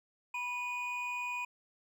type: tone pair together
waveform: triangle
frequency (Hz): 979.4 / 2468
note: B5 / D#7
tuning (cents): -15 / -15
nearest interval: octave + major third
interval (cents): 1600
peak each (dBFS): -37 / -35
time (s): 0.34-1.45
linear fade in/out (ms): 5
effects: none